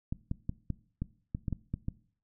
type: clicks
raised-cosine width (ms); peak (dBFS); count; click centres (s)
5; -20; 10; 0.125 / 0.314 / 0.494 / 0.703 / 1.02 / 1.349 / 1.482 / 1.527 / 1.74 / 1.884
effects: noise-tail reverb RT60 0.5 s tail -20 dB re dry